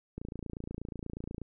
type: click train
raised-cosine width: 3 ms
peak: -26 dBFS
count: 36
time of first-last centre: 0.18-1.417 s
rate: 28.3 Hz
effects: none